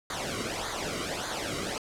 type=noise with flanger; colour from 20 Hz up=pink; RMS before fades=-33 dBFS; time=0.1-1.78 s; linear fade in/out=2 ms; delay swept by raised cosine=0.36 to 1.19 ms; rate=1.7 Hz; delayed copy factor=-0.75; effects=low-pass 8000 Hz 12 dB/octave